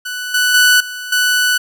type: tone with level steps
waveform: sawtooth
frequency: 1487 Hz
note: F#6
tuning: 8 cents sharp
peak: -18 / -8 / -4 / -21 / -8 dBFS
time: 0.05-1.58 s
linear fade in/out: 10 ms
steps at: 0.34 / 0.54 / 0.8 / 1.12 s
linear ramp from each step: 5 ms
effects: none